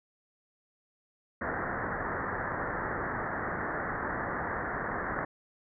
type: low-pass noise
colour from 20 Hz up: white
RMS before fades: -34 dBFS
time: 1.41-5.25 s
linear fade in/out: 5 ms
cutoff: 1900 Hz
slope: 96 dB/octave
effects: none